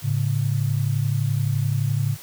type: tone pair together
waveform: sine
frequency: 108.7 / 140.4 Hz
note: A2 / C#3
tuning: -21 / +22 cents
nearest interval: major third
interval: 443 cents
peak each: -22 dBFS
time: 0.02-2.17 s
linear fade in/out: 50 ms
effects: white hiss -42 dBFS RMS until 2.22 s